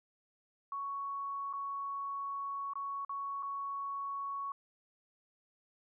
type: tone with dropouts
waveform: sine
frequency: 1113 Hz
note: C#6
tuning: 7 cents sharp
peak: -36 dBFS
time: 0.72-4.52 s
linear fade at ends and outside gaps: 2 ms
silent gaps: 1.529-1.535 / 2.735-2.755 / 3.049-3.094 / 3.426-3.43 s
effects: none